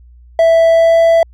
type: tone with pitch glide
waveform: triangle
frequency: 659.3 to 663.5 Hz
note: E5 to E5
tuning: 0 to +11 cents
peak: -4 dBFS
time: 0.39-1.23 s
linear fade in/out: 2 ms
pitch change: +11 cents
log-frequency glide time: 0.7-0.98 s
effects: added 60 Hz sine -38 dBFS peak until 1.33 s